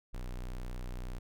square tone, 30.87 Hz, B0, in tune, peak -38 dBFS, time 0.13-1.19 s, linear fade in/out 10 ms, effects none

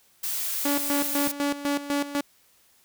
blue noise, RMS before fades -29 dBFS, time 0.23-1.32 s, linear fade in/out 10 ms
sawtooth tone with tremolo, 285.6 Hz, D4, 48 cents flat, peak -19 dBFS, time 0.65-2.21 s, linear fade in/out 5 ms, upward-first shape square, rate 4 Hz, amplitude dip 75%
effects white hiss -61 dBFS RMS until 2.84 s

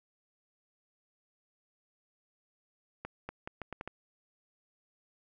accelerating click train, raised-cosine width 0.5 ms, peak -24 dBFS, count 7, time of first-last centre 3.05-3.876 s, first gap 240 ms, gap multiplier 0.77, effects none

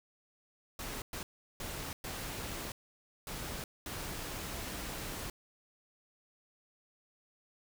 pink noise bursts at uneven times, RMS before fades -41 dBFS, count 6, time 0.79-1.02 / 1.13-1.23 / 1.6-1.93 / 2.04-2.72 / 3.27-3.64 / 3.86-5.3 s, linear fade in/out 2 ms, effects none

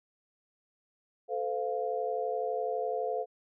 sine chord, F major, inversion first, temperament equal with one note detuned, 440 / 511.9 / 698.5 Hz, A4 / C5 / F5, 0 / -38 / 0 cents, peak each -34 dBFS, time 1.28-3.26 s, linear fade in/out 50 ms, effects none

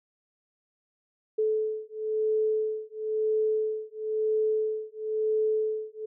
sine beating tone pair, 433.2 / 434.19 Hz, A4 / A4, -27 / -23 cents, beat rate 0.99 Hz, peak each -28 dBFS, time 1.38-6.06 s, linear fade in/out 10 ms, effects none

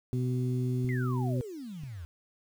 harmonic tone, 125.8 Hz, B2, 32 cents sharp, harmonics 1 / 2 / 3, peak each -28 / -34 / -38 dBFS, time 0.13-1.41 s, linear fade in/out 0 ms
clicks, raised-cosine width 5 ms, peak -32 dBFS, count 2, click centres 0.847 / 1.836 s
sine exponential sweep, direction down, 2133 to 77.78 Hz, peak -38 dBFS, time 0.89-2.05 s, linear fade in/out 0 ms
effects 9-bit

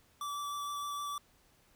square tone with vibrato, 1158 Hz, D6, 25 cents flat, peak -37 dBFS, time 0.21-1.18 s, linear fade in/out 2 ms, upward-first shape sine, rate 6.5 Hz, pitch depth 10 cents each way, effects pink hiss -67 dBFS RMS until 1.75 s

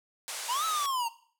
white band-pass noise, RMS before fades -38 dBFS, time 0.28-0.86 s, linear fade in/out 0 ms, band 520 to 10000 Hz, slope 24 dB/octave
square linear two-way sweep, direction up then down, 900 to 1318.5 to 900 Hz, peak -29 dBFS, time 0.48-1.09 s, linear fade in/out 20 ms, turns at 0.65 s
effects noise-tail reverb RT60 0.5 s tail -17 dB re dry

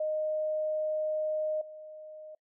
sine tone with level steps, 618 Hz, D#5, 12 cents flat, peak -28 / -43 dBFS, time 0-2.35 s, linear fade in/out 5 ms, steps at 1.61 s, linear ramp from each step 5 ms, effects noise-tail reverb RT60 0.1 s tail -25 dB re dry

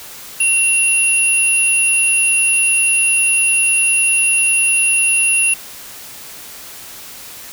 sine tone pair together, 2740 / 10345 Hz, F7 / E9, -34 / -34 cents, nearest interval octave + major seventh, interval 2300 cents, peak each -13 dBFS, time 0.4-5.54 s, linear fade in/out 5 ms, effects tanh soft clip ceiling -5 dBFS + white hiss -34 dBFS RMS until 7.52 s

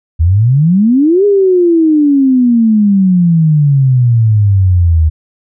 sine exponential two-way sweep, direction up then down, 77 to 413.8 to 77 Hz, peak -5 dBFS, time 0.19-5.1 s, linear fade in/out 20 ms, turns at 1.25 s, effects none

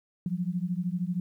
sine beating tone pair, 172.7 / 185.7 Hz, F3 / F#3, -19 / +7 cents, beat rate 13 Hz, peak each -30 / -31 dBFS, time 0.26-1.2 s, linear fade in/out 2 ms, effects 11-bit

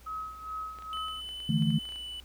sine tone with tremolo, 1277 Hz, D#6, 45 cents sharp, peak -33 dBFS, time 0.06-1.21 s, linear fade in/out 10 ms, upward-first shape sine, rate 2.4 Hz, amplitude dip 70%
clicks, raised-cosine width 0.3 ms, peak -34 dBFS, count 12, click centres 0.787 / 0.823 / 0.971 / 1.084 / 1.29 / 1.403 / 1.623 / 1.705 / 1.854 / 1.89 / 1.922 / 1.959 s
triangle tone with pitch glide, 3011 to 2980 Hz, F#7 to F#7, +30 to +12 cents, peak -36 dBFS, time 0.93-2.2 s, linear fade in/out 0 ms, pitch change -18 cents, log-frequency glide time 1.82-1.95 s
sine chord, D suspended second, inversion none, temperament equal with one note detuned, 149.66 / 164.81 / 220 Hz, D3 / E3 / A3, +33 / 0 / 0 cents, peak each -28 dBFS, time 1.49-1.79 s, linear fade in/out 5 ms
effects added 60 Hz sine -51 dBFS peak until 2.24 s + pink hiss -58 dBFS RMS until 2.24 s

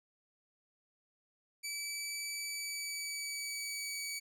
15% pulse tone with pitch glide, 2304 to 2271 Hz, D7 to C#7, -34 to +41 cents, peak -31 dBFS, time 1.63-4.2 s, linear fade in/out 20 ms, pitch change -25 cents, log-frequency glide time 2.32-4.03 s, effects none

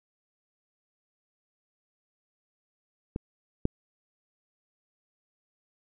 clicks, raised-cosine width 3 ms, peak -18 / -11 dBFS, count 2, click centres 3.161 / 3.654 s, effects none

